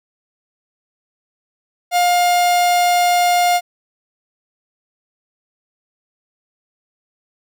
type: tone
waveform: 45% pulse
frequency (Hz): 708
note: F5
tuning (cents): +23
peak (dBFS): -12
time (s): 1.91-3.61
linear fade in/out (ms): 50
effects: none